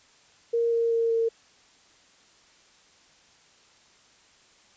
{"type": "tone with pitch steps", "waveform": "sine", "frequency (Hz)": [466, 462.8, 459.6, 456.4], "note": ["A#4", "A#4", "A#4", "A#4"], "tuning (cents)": [-1, -13, -25, -37], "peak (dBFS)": -21, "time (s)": [0.53, 1.29], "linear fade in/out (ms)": 10, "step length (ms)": 190, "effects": ["white hiss -58 dBFS RMS until 4.76 s", "resampled to 16000 Hz"]}